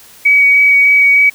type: tone with vibrato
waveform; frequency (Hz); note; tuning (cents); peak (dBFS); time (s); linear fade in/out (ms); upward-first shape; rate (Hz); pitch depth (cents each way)
sine; 2263; C#7; +35; -5; 0.25-1.3; 10; sine; 3.3; 9
effects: white hiss -40 dBFS RMS until 1.34 s